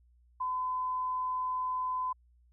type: tone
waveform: sine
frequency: 1015 Hz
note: B5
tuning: 47 cents sharp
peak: -30 dBFS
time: 0.4-2.13 s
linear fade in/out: 10 ms
effects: added 60 Hz sine -61 dBFS peak until 2.52 s